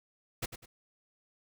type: noise with echo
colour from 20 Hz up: pink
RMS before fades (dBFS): -34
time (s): 0.42-0.46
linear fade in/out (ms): 10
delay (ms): 100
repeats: 2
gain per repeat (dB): -10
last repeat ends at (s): 0.66
effects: none